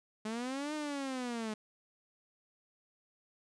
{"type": "linear two-way sweep", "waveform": "sawtooth", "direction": "up then down", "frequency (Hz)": [211.6, 307.6, 211.6], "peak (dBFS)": -32, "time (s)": [0.25, 1.54], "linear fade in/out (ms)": 5, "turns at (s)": 0.74, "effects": ["resampled to 22050 Hz"]}